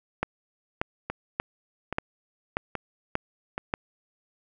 two click trains, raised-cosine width 0.5 ms, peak -15 / -10 dBFS, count 4 / 7, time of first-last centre 1.1-3.579 / 0.23-3.739 s, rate 1.21 / 1.71 Hz, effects none

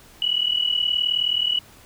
sine tone pair together, 2920 / 2959 Hz, F#7 / F#7, -24 / -1 cents, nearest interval unison, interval 23 cents, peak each -22 dBFS, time 0.22-1.59 s, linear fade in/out 2 ms, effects pink hiss -49 dBFS RMS until 1.85 s

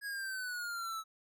square exponential sweep, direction down, 1667 to 1296 Hz, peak -38 dBFS, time 0.01-1.04 s, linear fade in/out 50 ms, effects none

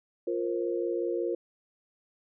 sine chord, F suspended fourth, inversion none, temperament equal with one note detuned, 349.2 / 466.2 / 531.5 Hz, F4 / Bb4 / C5, 0 / 0 / +27 cents, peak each -30 / -32 / -35 dBFS, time 0.27-1.35 s, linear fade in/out 5 ms, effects none

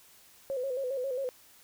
sine tone with vibrato, 523.3 Hz, C5, in tune, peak -30 dBFS, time 0.5-1.29 s, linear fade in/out 0 ms, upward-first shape square, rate 7.4 Hz, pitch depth 73 cents each way, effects white hiss -58 dBFS RMS until 1.63 s

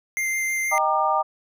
square tone with vibrato, 2093 Hz, C7, in tune, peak -23 dBFS, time 0.17-0.78 s, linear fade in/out 0 ms, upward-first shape sine, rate 6.3 Hz, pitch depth 8 cents each way
sine chord, Eb major seventh, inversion none, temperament equal with one note detuned, 622.3 / 784 / 932.3 / 1201.4 Hz, Eb5 / G5 / Bb5 / D6, 0 / 0 / 0 / +39 cents, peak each -26 / -23 / -24 / -23 dBFS, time 0.71-1.23 s, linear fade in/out 20 ms
effects none

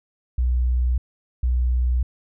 sine tone pair in turn, 61.74 / 61.74 Hz, B1 / B1, 0 / 0 cents, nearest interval unison, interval 0 cents, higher neither, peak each -17 dBFS, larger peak neither, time 0.38-0.98 / 1.43-2.03 s, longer neither, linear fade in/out 5 ms, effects none

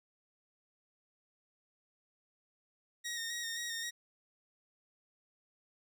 15% pulse tone with vibrato, 1864.7 Hz, A#6, in tune, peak -31 dBFS, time 3.04-3.91 s, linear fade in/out 20 ms, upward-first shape square, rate 3.8 Hz, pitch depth 26 cents each way, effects none

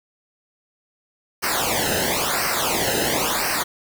pink noise with flanger, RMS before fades -22 dBFS, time 1.42-3.64 s, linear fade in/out 20 ms, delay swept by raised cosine 0.28 to 0.89 ms, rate 0.97 Hz, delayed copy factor -0.9, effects none

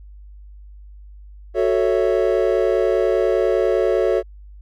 triangle chord, F# minor seventh, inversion none, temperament equal, 370 / 440 / 554.4 / 659.3 Hz, F#4 / A4 / C#5 / E5, 0 / 0 / 0 / 0 cents, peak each -18 / -18 / -19 / -22 dBFS, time 1.54-4.23 s, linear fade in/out 50 ms, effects added 50 Hz sine -38 dBFS peak until 4.61 s

